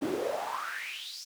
brown noise with high-pass filter sweep, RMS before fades -35 dBFS, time 0.01-1.25 s, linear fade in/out 20 ms, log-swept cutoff 270 to 5800 Hz, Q 5.9, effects none

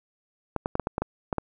clicks, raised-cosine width 1 ms, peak -12 dBFS, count 9, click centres 0.563 / 0.659 / 0.754 / 0.797 / 0.871 / 0.981 / 1.02 / 1.328 / 1.383 s, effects none

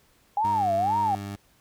sine tone with vibrato, 796 Hz, G5, 26 cents sharp, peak -21 dBFS, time 0.37-1.15 s, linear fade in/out 2 ms, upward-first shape sine, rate 2 Hz, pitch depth 290 cents each way
20% pulse tone with pitch glide, 99.8 to 100.44 Hz, G2 to G2, +32 to +43 cents, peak -28 dBFS, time 0.44-1.36 s, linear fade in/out 5 ms, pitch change +11 cents, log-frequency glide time 0.67-1.08 s
effects pink hiss -62 dBFS RMS until 1.6 s

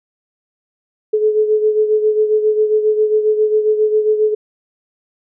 sine beating tone pair, 427.7 / 435.1 Hz, A4 / A4, -49 / -19 cents, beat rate 7.4 Hz, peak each -12 / -19 dBFS, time 1.13-4.35 s, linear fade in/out 10 ms, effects none

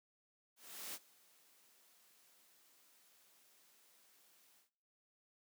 white noise with ADSR envelope, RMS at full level -45 dBFS, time 0.56-4.7 s, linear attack 380 ms, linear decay 45 ms, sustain -24 dB, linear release 120 ms, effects noise-tail reverb RT60 0.9 s tail -23 dB re dry + high-pass 200 Hz 12 dB/octave

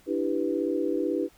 sine chord, E minor seventh, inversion third, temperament equal, 293.7 / 329.6 / 392 / 493.9 Hz, D4 / E4 / G4 / B4, 0 / 0 / 0 / 0 cents, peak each -30 / -29 / -30 / -31 dBFS, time 0.06-1.29 s, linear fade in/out 50 ms, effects pink hiss -59 dBFS RMS until 1.37 s

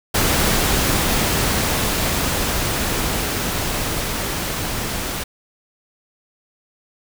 pink noise with level ramp, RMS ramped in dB -17 to -25 dBFS, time 0.14-5.24 s, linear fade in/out 10 ms, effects none

